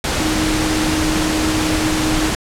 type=tone in noise; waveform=sine; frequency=311.9 Hz; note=D#4; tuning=4 cents sharp; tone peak=-18 dBFS; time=0.2-2.3 s; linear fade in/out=2 ms; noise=pink; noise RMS=-19 dBFS; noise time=0.04-2.35 s; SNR=-2 dB; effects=low-pass 9000 Hz 12 dB/octave